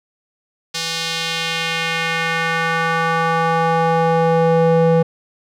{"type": "tone with band-pass filter sweep", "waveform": "square", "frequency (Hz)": 164.81, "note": "E3", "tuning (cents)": 0, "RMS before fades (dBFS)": -17, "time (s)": [0.74, 5.03], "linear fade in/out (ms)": 10, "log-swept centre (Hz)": [4700, 420], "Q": 1.5, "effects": []}